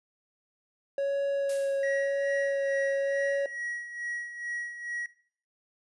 triangle tone with vibrato, 554.4 Hz, C#5, in tune, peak -24 dBFS, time 0.98-3.46 s, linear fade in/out 2 ms, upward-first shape sine, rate 0.95 Hz, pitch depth 13 cents each way
blue noise with exponential decay, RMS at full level -37 dBFS, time 1.49-2.09 s, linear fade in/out 5 ms, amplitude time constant 130 ms
triangle tone with tremolo, 1910 Hz, A#6, 42 cents sharp, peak -29 dBFS, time 1.83-5.06 s, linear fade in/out 2 ms, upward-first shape sine, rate 2.3 Hz, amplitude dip 65%
effects noise-tail reverb RT60 0.5 s tail -18 dB re dry + resampled to 24000 Hz

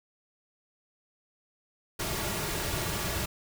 pink noise with comb filter, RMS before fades -32 dBFS, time 1.99-3.26 s, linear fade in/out 10 ms, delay 3.9 ms, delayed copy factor -0.55, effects none

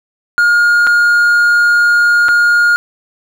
triangle tone with dropouts, 1423 Hz, F6, 32 cents sharp, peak -5 dBFS, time 0.38-2.76 s, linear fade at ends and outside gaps 0 ms, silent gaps 0.868-0.872 / 2.284-2.289 s, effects none

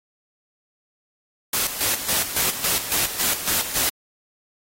white noise with tremolo, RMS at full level -21 dBFS, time 1.53-3.9 s, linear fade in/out 5 ms, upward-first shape square, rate 3.6 Hz, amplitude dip 65%, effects AAC 48 kbps

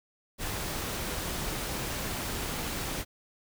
pink noise, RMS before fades -34 dBFS, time 0.38-3.05 s, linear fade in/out 50 ms, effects none

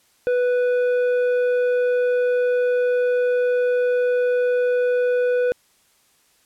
sine tone with tanh clipping, 493.9 Hz, B4, in tune, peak -18 dBFS, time 0.27-5.52 s, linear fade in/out 0 ms, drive 8 dB, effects white hiss -60 dBFS RMS until 6.45 s + low-pass 12000 Hz 12 dB/octave

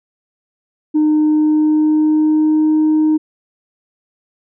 sine tone with pitch glide, 305.6 to 309.7 Hz, D#4 to D#4, -31 to -8 cents, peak -8 dBFS, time 0.94-3.18 s, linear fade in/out 20 ms, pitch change +23 cents, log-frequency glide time 1.26-2.72 s, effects tanh soft clip ceiling -8 dBFS

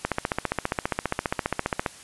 click train, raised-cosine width 0.5 ms, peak -8 dBFS, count 28, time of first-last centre 0.05-1.862 s, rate 14.9 Hz, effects white hiss -46 dBFS RMS until 2.03 s + resampled to 24000 Hz

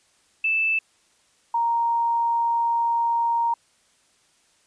sine tone pair in turn, 2637 / 932.3 Hz, E7 / A#5, 0 / 0 cents, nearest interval octave + tritone, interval 1800 cents, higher first, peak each -19 dBFS, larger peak neither, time 0.44-0.79 / 1.54-3.54 s, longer second, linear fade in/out 5 ms, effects white hiss -62 dBFS RMS until 4.66 s + resampled to 22050 Hz

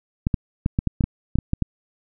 clicks, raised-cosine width 5 ms, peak -7 dBFS, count 11, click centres 0.269 / 0.342 / 0.661 / 0.789 / 0.873 / 1.008 / 1.04 / 1.356 / 1.387 / 1.534 / 1.623 s, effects none

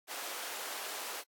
pink high-pass noise, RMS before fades -41 dBFS, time 0.07-1.24 s, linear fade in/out 50 ms, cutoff 540 Hz, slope 12 dB/octave, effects high-pass 300 Hz 12 dB/octave + AAC 64 kbps

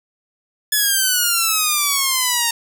5% pulse exponential sweep, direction down, 1720 to 919 Hz, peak -4 dBFS, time 0.72-2.51 s, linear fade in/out 5 ms, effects none

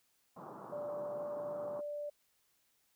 white band-pass noise, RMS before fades -49 dBFS, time 0.36-1.81 s, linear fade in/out 10 ms, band 120 to 1200 Hz, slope 48 dB/octave
sine tone, 587.3 Hz, D5, in tune, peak -38 dBFS, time 0.72-2.1 s, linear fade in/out 10 ms
effects white hiss -75 dBFS RMS until 2.95 s

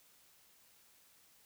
silence, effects white hiss -66 dBFS RMS until 1.45 s

